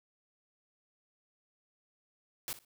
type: noise with echo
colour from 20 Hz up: white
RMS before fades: -38 dBFS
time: 2.48-2.53 s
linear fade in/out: 0 ms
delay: 59 ms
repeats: 2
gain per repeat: -15 dB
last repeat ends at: 2.648 s
effects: none